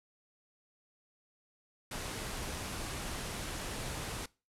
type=low-pass noise; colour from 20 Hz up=pink; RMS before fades=-40 dBFS; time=1.91-4.26 s; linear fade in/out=5 ms; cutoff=12000 Hz; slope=48 dB/octave; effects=noise-tail reverb RT60 0.3 s tail -22 dB re dry